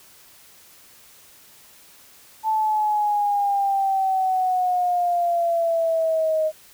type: exponential sweep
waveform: sine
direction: down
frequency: 880 to 622.3 Hz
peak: -18 dBFS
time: 2.43-6.52 s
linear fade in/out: 50 ms
effects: white hiss -50 dBFS RMS until 6.73 s